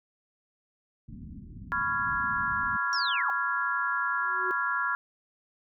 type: low-pass noise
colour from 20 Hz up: white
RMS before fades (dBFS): -43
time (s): 1.08-2.77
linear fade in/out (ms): 10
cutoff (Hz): 260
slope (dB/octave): 48
type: chord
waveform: sine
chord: C# dominant seventh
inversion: third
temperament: just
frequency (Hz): 997.9 / 1108.7 / 1385.9 / 1663.1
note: B5 / C#6 / E#6 / G#6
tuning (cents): +18 / 0 / -14 / +2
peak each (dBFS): -34 / -34 / -29 / -31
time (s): 1.72-4.95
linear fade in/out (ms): 0
type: linear sweep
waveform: sine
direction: down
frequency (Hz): 5670 to 726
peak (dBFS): -30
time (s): 2.93-3.3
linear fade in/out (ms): 0
type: tone with exponential growth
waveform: sine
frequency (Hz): 370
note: F#4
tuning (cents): 0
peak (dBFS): -31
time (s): 4.1-4.51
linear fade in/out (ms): 0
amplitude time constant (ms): 87
effects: none